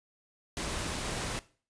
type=noise; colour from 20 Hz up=pink; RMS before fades=-35 dBFS; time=0.57-1.39 s; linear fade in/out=0 ms; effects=noise-tail reverb RT60 0.4 s tail -18 dB re dry + resampled to 22050 Hz